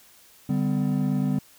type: chord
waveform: triangle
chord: G major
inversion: second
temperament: equal with one note detuned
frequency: 146.83 / 196 / 253.4 Hz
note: D3 / G3 / B3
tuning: 0 / 0 / +45 cents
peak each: -24 dBFS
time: 0.49-1.39 s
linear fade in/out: 5 ms
effects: white hiss -54 dBFS RMS until 1.58 s